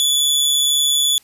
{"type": "tone with amplitude modulation", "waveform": "sawtooth", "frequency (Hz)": 3446, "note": "A7", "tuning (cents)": -37, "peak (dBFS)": -9, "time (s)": [0, 1.18], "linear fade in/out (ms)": 0, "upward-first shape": "sine", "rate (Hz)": 142, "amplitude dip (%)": 40, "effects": ["white hiss -53 dBFS RMS until 1.23 s", "resampled to 32000 Hz"]}